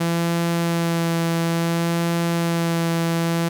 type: tone with vibrato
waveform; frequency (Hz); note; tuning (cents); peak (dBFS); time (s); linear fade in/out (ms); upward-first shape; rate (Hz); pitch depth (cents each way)
sawtooth; 168.1; E3; +34; -15; 0-3.49; 10; sine; 0.58; 14
effects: none